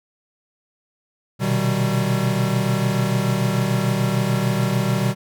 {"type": "tone cluster", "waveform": "square", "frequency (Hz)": [122.9, 129.7, 153.4, 192.6], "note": ["B2", "C3", "D#3", "G3"], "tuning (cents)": [-8, -15, -24, -30], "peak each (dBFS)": [-23, -27, -26, -23], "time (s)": [1.39, 5.15], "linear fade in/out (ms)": 50, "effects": []}